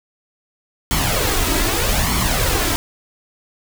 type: noise with flanger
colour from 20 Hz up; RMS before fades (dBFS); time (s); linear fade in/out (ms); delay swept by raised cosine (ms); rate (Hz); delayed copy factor
pink; -18; 0.91-2.76; 0; 0.91 to 3.11; 0.81; +0.6
effects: none